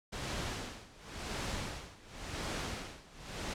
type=noise with tremolo; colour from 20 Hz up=pink; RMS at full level=-37 dBFS; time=0.12-3.54 s; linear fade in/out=10 ms; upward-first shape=sine; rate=0.93 Hz; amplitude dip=90%; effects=low-pass 7000 Hz 12 dB/octave